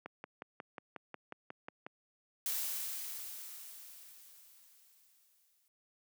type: click train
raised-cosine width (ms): 0.5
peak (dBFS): -28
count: 11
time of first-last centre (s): 0.06-1.865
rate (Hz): 5.54
type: noise with exponential decay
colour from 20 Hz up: blue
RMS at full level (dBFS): -35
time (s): 2.46-5.68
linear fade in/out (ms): 1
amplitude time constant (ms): 700
effects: high-pass 200 Hz 12 dB/octave